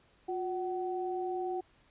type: tone pair together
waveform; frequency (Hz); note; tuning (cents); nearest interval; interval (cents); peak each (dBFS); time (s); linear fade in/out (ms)
sine; 359.1 / 753; F4 / F#5; +48 / +30; octave + minor second; 1282; -34 / -36; 0.28-1.61; 10
effects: pink hiss -66 dBFS RMS until 1.9 s + resampled to 8000 Hz